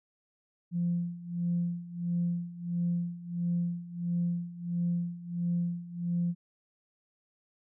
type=tone with tremolo; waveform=sine; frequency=173.2 Hz; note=F3; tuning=14 cents flat; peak=-25 dBFS; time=0.71-6.35 s; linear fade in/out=50 ms; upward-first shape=sine; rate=1.5 Hz; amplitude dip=85%; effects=tanh soft clip ceiling -21 dBFS